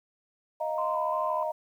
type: chord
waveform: sine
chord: Eb suspended second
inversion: none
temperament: equal with one note detuned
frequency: 622.3 / 696.4 / 932.3 Hz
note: Eb5 / F5 / Bb5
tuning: 0 / -5 / 0 cents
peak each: -30 / -35 / -33 dBFS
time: 0.6-1.52 s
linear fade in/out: 10 ms
type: tone with vibrato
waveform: sine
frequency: 1022 Hz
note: C6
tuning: 41 cents flat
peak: -29 dBFS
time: 0.78-1.43 s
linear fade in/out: 2 ms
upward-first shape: square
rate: 2.9 Hz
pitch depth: 28 cents each way
effects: tanh soft clip ceiling -15 dBFS + 10-bit